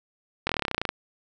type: slowing click train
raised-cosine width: 0.3 ms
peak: -9 dBFS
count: 15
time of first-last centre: 0.47-0.891 s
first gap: 23 ms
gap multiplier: 1.04
effects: none